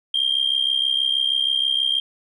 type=tone with amplitude modulation; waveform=sine; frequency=3196 Hz; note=G7; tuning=33 cents sharp; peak=-13 dBFS; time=0.14-2 s; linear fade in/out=5 ms; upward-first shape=sine; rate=66.3 Hz; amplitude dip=85%; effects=tanh soft clip ceiling -12 dBFS